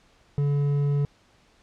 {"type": "tone with hard clipping", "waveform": "triangle", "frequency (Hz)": 143.3, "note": "D3", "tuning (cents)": -42, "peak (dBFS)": -22, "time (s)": [0.38, 1.05], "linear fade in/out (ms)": 0, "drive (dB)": 9, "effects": ["pink hiss -60 dBFS RMS until 1.62 s", "low-pass 6000 Hz 12 dB/octave"]}